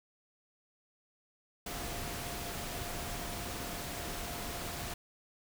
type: tone in noise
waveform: sine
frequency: 698.5 Hz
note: F5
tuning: in tune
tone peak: -48 dBFS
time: 1.66-4.94 s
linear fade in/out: 5 ms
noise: pink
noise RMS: -40 dBFS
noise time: 1.66-4.94 s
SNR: -11 dB
effects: none